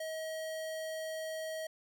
square tone, 636 Hz, D#5, 38 cents sharp, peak -38 dBFS, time 0-1.67 s, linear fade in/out 5 ms, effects 13-bit

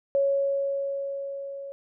sine tone with level ramp, 554.4 Hz, C#5, in tune, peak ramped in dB -19 to -35 dBFS, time 0.15-1.72 s, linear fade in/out 0 ms, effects none

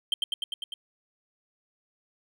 triangle tone with echo, 3136 Hz, G7, in tune, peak -20 dBFS, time 0.12-0.14 s, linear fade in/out 2 ms, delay 100 ms, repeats 6, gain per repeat -2 dB, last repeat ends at 0.74 s, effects none

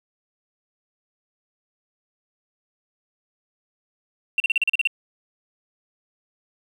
sine tone bursts, 2726 Hz, F7, 43 cents flat, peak -15 dBFS, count 9, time 4.38-4.873 s, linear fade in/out 2 ms, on 21 ms, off 38 ms, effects tanh soft clip ceiling -12 dBFS + 8-bit

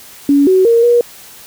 sine tone with pitch steps, 283.2 / 375.1 / 464.5 / 478.1 Hz, C#4 / F#4 / A#4 / A#4, +37 / +24 / -6 / +44 cents, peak -6 dBFS, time 0.29-1.01 s, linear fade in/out 2 ms, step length 180 ms, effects white hiss -37 dBFS RMS until 1.46 s

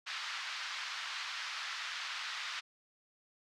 pink band-pass noise, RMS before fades -41 dBFS, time 0.06-2.61 s, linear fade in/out 20 ms, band 1200 to 5100 Hz, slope 24 dB/octave, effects none

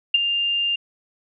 sine tone with ADSR envelope, 2800 Hz, F7, 4 cents sharp, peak -10 dBFS, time 0.14-0.76 s, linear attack 6 ms, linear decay 22 ms, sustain -9 dB, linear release 8 ms, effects none

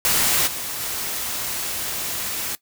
white noise with level steps, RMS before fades -19 / -29 / -27 dBFS, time 0.05-2.55 s, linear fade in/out 0 ms, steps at 0.46 / 0.8 s, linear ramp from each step 20 ms, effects noise-tail reverb RT60 0.1 s tail -18 dB re dry

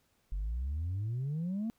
sine exponential sweep, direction up, 45.22 to 233.1 Hz, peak -30 dBFS, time 0.32-1.7 s, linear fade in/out 0 ms, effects tanh soft clip ceiling -30 dBFS + pink hiss -73 dBFS RMS until 1.78 s

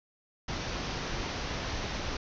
pink low-pass noise, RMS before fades -35 dBFS, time 0.48-2.17 s, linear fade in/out 5 ms, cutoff 6200 Hz, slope 96 dB/octave, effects none

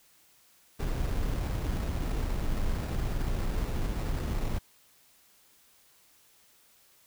brown noise with sample-and-hold, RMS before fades -30 dBFS, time 0.79-4.59 s, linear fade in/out 10 ms, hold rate 3150 Hz, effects white hiss -62 dBFS RMS until 7.06 s

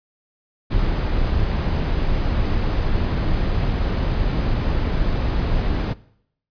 brown noise, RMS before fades -20 dBFS, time 0.7-5.94 s, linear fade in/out 20 ms, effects noise-tail reverb RT60 0.7 s tail -20 dB re dry + resampled to 11025 Hz

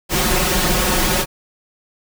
pink noise with comb filter, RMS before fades -17 dBFS, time 0.09-1.26 s, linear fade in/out 50 ms, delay 5.5 ms, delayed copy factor +0.8, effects none

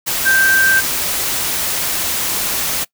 sine tone in noise, 1568 Hz, G6, in tune, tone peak -10 dBFS, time 0.25-0.81 s, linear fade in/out 20 ms, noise white, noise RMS -19 dBFS, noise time 0.06-2.85 s, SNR +6 dB, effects noise-tail reverb RT60 0.1 s tail -22 dB re dry

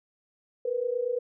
sine tone pair together, 470.2 / 498.8 Hz, A#4 / B4, +15 / +17 cents, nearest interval minor second, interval 102 cents, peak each -30 / -28 dBFS, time 0.65-1.19 s, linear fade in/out 5 ms, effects none

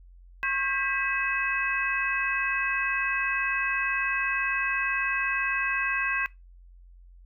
sine tone cluster, 1085 / 1599 / 1975 / 2573 Hz, C#6 / G6 / B6 / E7, -37 / +34 / 0 / -43 cents, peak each -33 / -29 / -33 / -30 dBFS, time 0.43-6.26 s, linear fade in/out 0 ms, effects noise-tail reverb RT60 0.2 s tail -20 dB re dry + added 44 Hz sine -48 dBFS peak until 7.25 s

